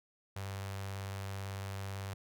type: tone with notch filter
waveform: sawtooth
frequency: 98 Hz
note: G2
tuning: in tune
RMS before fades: -41 dBFS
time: 0.36-2.14 s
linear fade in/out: 5 ms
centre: 260 Hz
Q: 0.67
effects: none